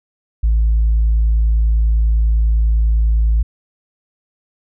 sine tone, 55 Hz, A1, in tune, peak -9 dBFS, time 0.43-3.43 s, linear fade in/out 10 ms, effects tanh soft clip ceiling -8 dBFS

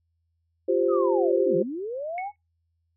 sine chord, F suspended second, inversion none, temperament equal, 349.2 / 392 / 523.3 Hz, F4 / G4 / C5, 0 / 0 / 0 cents, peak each -24 dBFS, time 0.68-1.63 s, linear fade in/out 10 ms
sine linear two-way sweep, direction down then up, 1318 to 154.8 to 844 Hz, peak -29 dBFS, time 0.88-2.32 s, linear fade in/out 50 ms, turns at 1.56 s
sine tone with exponential decay, 2204 Hz, C#7, 11 cents flat, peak -30 dBFS, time 2.18-2.36 s, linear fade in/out 1 ms, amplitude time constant 38 ms
effects noise-tail reverb RT60 0.2 s tail -26 dB re dry + added 83 Hz sine -70 dBFS peak until 2.96 s

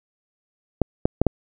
clicks, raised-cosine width 2 ms, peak -3 dBFS, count 4, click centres 0.817 / 1.055 / 1.216 / 1.267 s, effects none

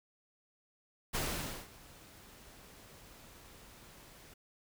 pink noise with ADSR envelope, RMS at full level -34 dBFS, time 1.13-4.34 s, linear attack 21 ms, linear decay 520 ms, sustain -22 dB, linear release 6 ms, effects none

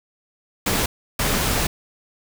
pink noise bursts at uneven times, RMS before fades -21 dBFS, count 2, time 0.66-0.86 / 1.19-1.67 s, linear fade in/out 5 ms, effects none

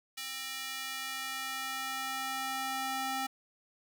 square tone with high-pass filter sweep, 264.7 Hz, C4, 20 cents sharp, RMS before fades -37 dBFS, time 0.17-3.27 s, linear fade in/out 10 ms, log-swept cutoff 2600 to 660 Hz, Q 0.94, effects none

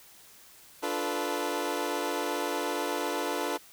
20% pulse chord, B half-diminished seventh, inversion first, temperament equal with one note detuned, 293.7 / 349.2 / 436.5 / 493.9 Hz, D4 / F4 / A4 / B4, 0 / 0 / -14 / 0 cents, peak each -30 dBFS, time 0.82-3.58 s, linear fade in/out 20 ms, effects white hiss -54 dBFS RMS until 3.72 s

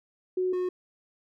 sine / triangle tone pair in turn, 368.4 / 363.7 Hz, F#4 / F#4, -7 / -30 cents, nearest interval unison, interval 23 cents, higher first, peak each -24 dBFS, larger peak neither, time 0.37-0.53 / 0.53-0.69 s, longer neither, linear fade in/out 5 ms, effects none

